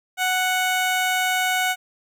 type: tone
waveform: 15% pulse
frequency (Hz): 740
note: F#5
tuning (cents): 0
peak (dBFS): -13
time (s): 0.17-1.76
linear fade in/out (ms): 50
effects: none